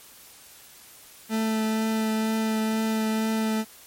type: tone with vibrato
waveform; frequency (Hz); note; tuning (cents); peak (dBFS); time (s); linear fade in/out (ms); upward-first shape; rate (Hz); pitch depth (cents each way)
40% pulse; 220; A3; 0; -22; 1.29-3.65; 50; triangle; 2.1; 11
effects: white hiss -49 dBFS RMS until 3.86 s + MP3 64 kbps